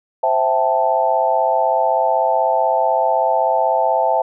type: chord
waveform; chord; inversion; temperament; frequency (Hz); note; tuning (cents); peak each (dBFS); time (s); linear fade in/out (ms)
sine; A minor seventh; first; equal; 523.3 / 659.3 / 784 / 880; C5 / E5 / G5 / A5; 0 / 0 / 0 / 0; -21 / -18 / -20 / -18; 0.23-4.22; 5
effects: none